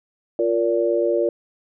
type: chord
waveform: sine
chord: Bb major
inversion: second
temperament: equal with one note detuned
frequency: 349.2 / 466.2 / 575.6 Hz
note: F4 / Bb4 / D5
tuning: 0 / 0 / -35 cents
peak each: -21 / -22 / -21 dBFS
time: 0.39-1.29 s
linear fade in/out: 2 ms
effects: none